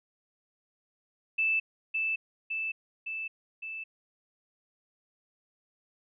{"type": "tone with echo", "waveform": "sine", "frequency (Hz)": 2637, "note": "E7", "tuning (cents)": 0, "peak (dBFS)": -24, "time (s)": [1.38, 1.6], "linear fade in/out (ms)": 10, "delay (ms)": 560, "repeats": 4, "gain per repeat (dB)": -3, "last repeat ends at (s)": 3.84, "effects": []}